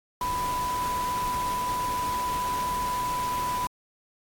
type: tone in noise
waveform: sine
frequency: 993 Hz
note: B5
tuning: 9 cents sharp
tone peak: -26 dBFS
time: 0.21-3.67 s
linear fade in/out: 2 ms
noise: pink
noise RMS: -36 dBFS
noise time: 0.21-3.67 s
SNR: +7 dB
effects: AAC 64 kbps